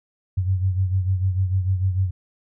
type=beating tone pair; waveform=sine; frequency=93 / 99.7 Hz; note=F#2 / G2; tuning=+9 / +30 cents; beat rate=6.7 Hz; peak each=-19 / -26 dBFS; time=0.37-2.11 s; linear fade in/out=10 ms; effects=none